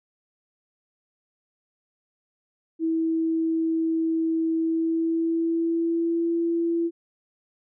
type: tone with pitch glide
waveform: sine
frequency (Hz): 325.1 to 336.4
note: E4 to E4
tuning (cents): -24 to +35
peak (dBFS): -21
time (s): 2.79-6.91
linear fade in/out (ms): 50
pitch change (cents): +59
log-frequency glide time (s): 4.56-6.32
effects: none